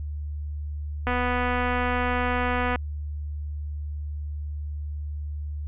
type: click train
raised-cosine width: 0.5 ms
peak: -12 dBFS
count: 418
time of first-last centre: 1.07-2.758 s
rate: 247 Hz
effects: added 74 Hz sine -29 dBFS peak until 5.67 s + resampled to 8000 Hz